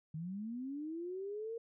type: linear sweep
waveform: sine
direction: up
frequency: 150.7 to 466.6 Hz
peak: -39 dBFS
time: 0.14-1.58 s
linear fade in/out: 5 ms
effects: none